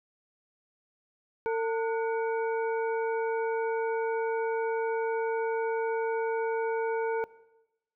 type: harmonic tone with a mistuned harmonic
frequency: 452 Hz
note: A4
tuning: 47 cents sharp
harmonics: 1 / 2 / 3 / 5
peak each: -27 / -33 / -39 / -45 dBFS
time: 1.46-7.24 s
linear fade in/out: 0 ms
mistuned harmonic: 3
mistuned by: +130 cents
effects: noise-tail reverb RT60 1.0 s tail -20 dB re dry